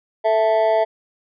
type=tone with amplitude modulation; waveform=triangle; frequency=659.3 Hz; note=E5; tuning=in tune; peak=-8 dBFS; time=0.24-0.85 s; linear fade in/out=20 ms; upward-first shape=sine; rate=219 Hz; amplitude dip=95%; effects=resampled to 11025 Hz